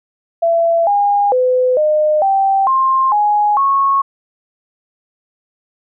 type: tone with pitch steps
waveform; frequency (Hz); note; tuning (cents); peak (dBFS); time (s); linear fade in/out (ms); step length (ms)
sine; 671 / 813 / 506 / 610 / 780 / 1058 / 833 / 1099; E5 / G#5 / B4 / D#5 / G5 / C6 / G#5 / C#6; +31 / -37 / +42 / -34 / -9 / +19 / +5 / -15; -10; 0.42-4.02; 10; 450
effects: none